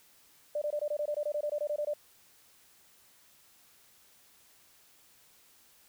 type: tone bursts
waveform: sine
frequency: 593 Hz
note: D5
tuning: 17 cents sharp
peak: -29 dBFS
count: 16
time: 0.55-1.937 s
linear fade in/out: 5 ms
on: 67 ms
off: 21 ms
effects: white hiss -62 dBFS RMS until 5.88 s